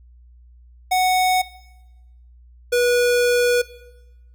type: tone pair in turn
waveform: square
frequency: 740 / 486.4 Hz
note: F#5 / B4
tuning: 0 / -26 cents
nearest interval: perfect fifth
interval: 726 cents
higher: first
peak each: -16 dBFS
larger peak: neither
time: 0.91-1.42 / 2.72-3.62 s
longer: second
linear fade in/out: 10 ms
effects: noise-tail reverb RT60 1.0 s tail -18 dB re dry + added 60 Hz sine -45 dBFS peak until 4.34 s